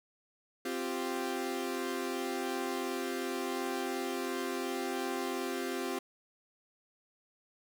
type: chord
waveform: sawtooth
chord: C suspended fourth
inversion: none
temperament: equal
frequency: 261.6 / 349.2 / 392 Hz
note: C4 / F4 / G4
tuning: 0 / 0 / 0 cents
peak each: -34 dBFS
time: 0.65-5.99 s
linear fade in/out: 5 ms
effects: none